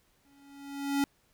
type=tone with exponential growth; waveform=square; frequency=280 Hz; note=C#4; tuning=18 cents sharp; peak=-24 dBFS; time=0.25-1.04 s; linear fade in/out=1 ms; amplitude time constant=170 ms; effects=pink hiss -69 dBFS RMS until 1.33 s